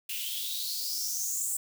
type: noise with high-pass filter sweep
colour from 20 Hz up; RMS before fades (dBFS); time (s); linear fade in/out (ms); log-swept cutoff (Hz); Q
blue; -33; 0.09-1.57; 5; 2700 to 8100; 6.6
effects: none